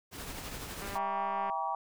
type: noise with tremolo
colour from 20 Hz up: pink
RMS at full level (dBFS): -40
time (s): 0.11-0.99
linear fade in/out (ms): 50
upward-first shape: triangle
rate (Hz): 12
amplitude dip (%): 40
type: click train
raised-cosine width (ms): 0.5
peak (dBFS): -28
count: 136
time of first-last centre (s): 0.82-1.498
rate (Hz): 199
type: chord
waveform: sine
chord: E diminished seventh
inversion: none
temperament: just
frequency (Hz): 659.3 / 791.1 / 949.3 / 1139.2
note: E5 / G5 / Bb5 / Db6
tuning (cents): 0 / +16 / +31 / +47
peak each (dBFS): -41 / -35 / -35 / -37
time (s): 0.95-1.75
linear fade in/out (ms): 2
effects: none